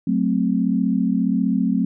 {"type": "chord", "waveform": "sine", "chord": "F# diminished", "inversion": "none", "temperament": "equal", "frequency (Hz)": [185, 220, 261.6], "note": ["F#3", "A3", "C4"], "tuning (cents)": [0, 0, 0], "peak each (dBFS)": -21, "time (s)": [0.07, 1.85], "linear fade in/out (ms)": 5, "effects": []}